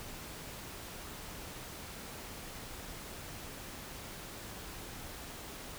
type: silence
effects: pink hiss -46 dBFS RMS until 5.78 s